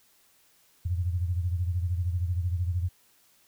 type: beating tone pair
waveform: sine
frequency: 86.7 / 99.7 Hz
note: F2 / G2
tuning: -12 / +30 cents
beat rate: 13 Hz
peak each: -26 / -33 dBFS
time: 0.85-2.89 s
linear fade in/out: 10 ms
effects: white hiss -63 dBFS RMS until 3.47 s